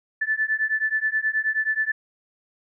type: beating tone pair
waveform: sine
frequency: 1746 / 1755.4 Hz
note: A6 / A6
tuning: -14 / -5 cents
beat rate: 9.4 Hz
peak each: -24 dBFS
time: 0.21-1.92 s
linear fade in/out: 10 ms
effects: none